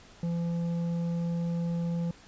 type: tone with tanh clipping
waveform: sine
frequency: 170 Hz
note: F3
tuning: 46 cents flat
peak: -29 dBFS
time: 0.23-2.11 s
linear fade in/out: 2 ms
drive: 8 dB
effects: pink hiss -54 dBFS RMS until 2.27 s + resampled to 16000 Hz